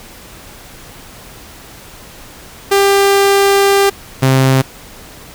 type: tone pair in turn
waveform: sawtooth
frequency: 396.8 / 132.42 Hz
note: G4 / C3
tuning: +21 / +21 cents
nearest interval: octave + perfect fifth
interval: 1900 cents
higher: first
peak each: -4 dBFS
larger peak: neither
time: 2.71-3.9 / 4.22-4.62 s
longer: first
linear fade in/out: 10 ms
effects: pink hiss -36 dBFS RMS until 5.34 s